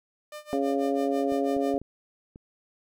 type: tone with tremolo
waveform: sawtooth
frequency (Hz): 600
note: D5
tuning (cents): +37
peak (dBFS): -33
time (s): 0.32-1.77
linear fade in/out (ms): 2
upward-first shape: sine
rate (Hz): 6.1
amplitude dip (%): 90
type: harmonic tone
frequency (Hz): 138.59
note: C#3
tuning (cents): 0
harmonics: 2 / 3 / 4 / 5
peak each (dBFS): -27 / -29 / -30 / -31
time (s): 0.53-1.78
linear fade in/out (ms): 0
type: clicks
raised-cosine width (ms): 3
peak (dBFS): -32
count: 5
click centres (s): 1.322 / 1.566 / 1.742 / 1.816 / 2.359
effects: none